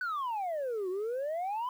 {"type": "exponential two-way sweep", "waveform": "sine", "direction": "down then up", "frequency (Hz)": [1522, 357.9, 1029], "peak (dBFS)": -29, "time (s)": [0.01, 1.69], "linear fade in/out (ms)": 2, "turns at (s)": 0.89, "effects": ["tanh soft clip ceiling -30 dBFS", "10-bit"]}